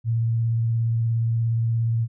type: tone with vibrato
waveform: sine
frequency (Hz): 114.9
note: A#2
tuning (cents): -25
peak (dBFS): -19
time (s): 0.04-2.08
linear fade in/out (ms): 50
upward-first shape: triangle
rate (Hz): 17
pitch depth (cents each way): 23
effects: none

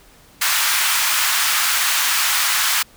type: high-pass noise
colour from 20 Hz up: pink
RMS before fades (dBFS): -18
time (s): 0.41-2.83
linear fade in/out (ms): 10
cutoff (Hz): 1100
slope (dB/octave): 24
effects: pink hiss -49 dBFS RMS until 2.96 s

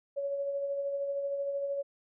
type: tone with tremolo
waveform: sine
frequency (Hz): 560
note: C#5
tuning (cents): +18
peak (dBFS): -29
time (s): 0.16-1.83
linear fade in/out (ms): 20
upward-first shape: sine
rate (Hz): 13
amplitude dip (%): 35
effects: none

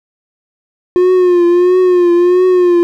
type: tone with vibrato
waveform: triangle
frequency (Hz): 357.4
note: F4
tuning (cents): +40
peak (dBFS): -4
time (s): 0.96-2.83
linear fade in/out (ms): 0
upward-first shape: triangle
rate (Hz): 1.5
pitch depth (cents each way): 64
effects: none

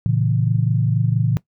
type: chord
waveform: sine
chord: A# diminished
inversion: none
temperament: equal with one note detuned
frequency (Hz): 114.27 / 138.59 / 164.81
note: A#2 / C#3 / E3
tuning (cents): -34 / 0 / 0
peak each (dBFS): -18 / -20 / -22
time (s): 0.06-1.37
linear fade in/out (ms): 0
effects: noise-tail reverb RT60 0.1 s tail -19 dB re dry

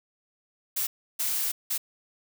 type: noise bursts at uneven times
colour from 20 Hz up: blue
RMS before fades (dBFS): -28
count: 3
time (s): 0.76-0.87 / 1.19-1.52 / 1.7-1.78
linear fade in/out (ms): 10
effects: none

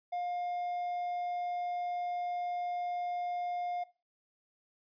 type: tone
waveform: triangle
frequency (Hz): 709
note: F5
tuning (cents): +26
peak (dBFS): -31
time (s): 0.12-3.84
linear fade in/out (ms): 10
effects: noise-tail reverb RT60 0.3 s tail -18 dB re dry + resampled to 11025 Hz

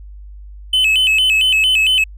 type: tone with vibrato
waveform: triangle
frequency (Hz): 2802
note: F7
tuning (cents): +5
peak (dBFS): -9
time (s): 0.73-2.04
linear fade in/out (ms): 5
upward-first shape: square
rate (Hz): 4.4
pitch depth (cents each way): 140
effects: added 50 Hz sine -32 dBFS peak until 2.17 s

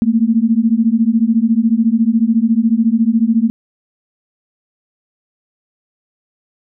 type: beating tone pair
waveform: sine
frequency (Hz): 220 / 234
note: A3 / A#3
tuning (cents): 0 / +7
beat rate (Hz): 14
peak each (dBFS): -13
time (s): 0.02-3.5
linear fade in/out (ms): 0
effects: none

